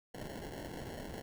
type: noise with sample-and-hold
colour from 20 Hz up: white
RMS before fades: -44 dBFS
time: 0.14-1.22 s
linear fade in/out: 10 ms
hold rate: 1225 Hz
effects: none